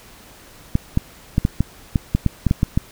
clicks, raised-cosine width 5 ms, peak -3 dBFS, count 12, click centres 0.754 / 0.974 / 1.381 / 1.451 / 1.606 / 1.958 / 2.15 / 2.263 / 2.467 / 2.511 / 2.631 / 2.775 s, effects pink hiss -45 dBFS RMS until 2.91 s

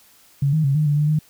sine tone with pitch steps, 140.1 / 156.8 / 137.6 / 152.8 / 146 / 149.3 / 153.7 Hz, C#3 / D#3 / C#3 / D#3 / D3 / D3 / D#3, +19 / +14 / -12 / -31 / -10 / +29 / -21 cents, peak -15 dBFS, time 0.42-1.19 s, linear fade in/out 5 ms, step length 110 ms, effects white hiss -53 dBFS RMS until 1.29 s

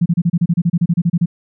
sine tone bursts, 171 Hz, F3, 36 cents flat, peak -10 dBFS, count 16, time 0.01-1.259 s, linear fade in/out 10 ms, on 49 ms, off 31 ms, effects none

